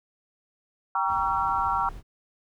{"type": "chord", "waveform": "sine", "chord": "G diminished seventh", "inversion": "none", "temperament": "just", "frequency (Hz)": [784, 940.8, 1128.9, 1354.7], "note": ["G5", "Bb5", "Db6", "Fb6"], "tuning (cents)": [0, 16, 31, 47], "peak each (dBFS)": [-29, -27, -29, -28], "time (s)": [0.95, 1.89], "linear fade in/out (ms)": 2}
{"type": "noise", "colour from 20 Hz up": "brown", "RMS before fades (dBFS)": -41, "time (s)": [1.06, 2.03], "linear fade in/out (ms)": 50}
{"effects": []}